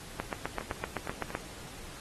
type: two click trains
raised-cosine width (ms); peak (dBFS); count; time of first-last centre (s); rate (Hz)
0.5; -17 / -24; 10 / 4; 0.2-1.351 / 0.61-1.304; 7.82 / 4.32
effects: pink hiss -47 dBFS RMS until 2 s + AAC 32 kbps